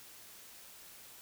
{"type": "silence", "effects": ["white hiss -54 dBFS RMS until 1.21 s"]}